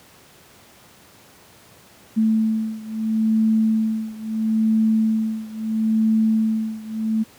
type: beating tone pair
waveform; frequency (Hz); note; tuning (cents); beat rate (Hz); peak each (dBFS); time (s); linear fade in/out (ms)
sine; 220 / 220.75; A3 / A3; 0 / +6; 0.75; -19 / -21; 2.16-7.24; 20
effects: pink hiss -49 dBFS RMS until 7.38 s + high-pass 100 Hz 12 dB/octave